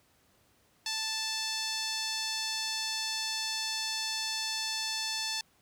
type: tone with band-pass filter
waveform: sawtooth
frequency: 880 Hz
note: A5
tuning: in tune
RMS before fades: -34 dBFS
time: 0.86-5.41 s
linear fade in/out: 2 ms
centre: 5000 Hz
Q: 2
effects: pink hiss -67 dBFS RMS until 5.61 s + high-pass 60 Hz 12 dB/octave